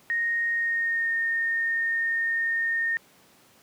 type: tone with pitch glide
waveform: sine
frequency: 1861 to 1834.3 Hz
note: A#6 to A#6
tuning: -3 to -28 cents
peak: -23 dBFS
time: 0.1-2.97 s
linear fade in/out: 0 ms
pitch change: -25 cents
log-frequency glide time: 0.53-1.14 s
effects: pink hiss -57 dBFS RMS until 3.62 s + high-pass 150 Hz 12 dB/octave